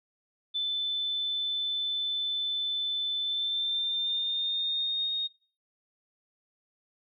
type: tone with pitch glide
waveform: sine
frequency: 3520 to 3714 Hz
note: A7 to A#7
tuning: 0 to -7 cents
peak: -27 dBFS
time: 0.54-5.28 s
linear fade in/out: 20 ms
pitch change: +93 cents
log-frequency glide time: 3.21-5.12 s
effects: noise-tail reverb RT60 0.4 s tail -22 dB re dry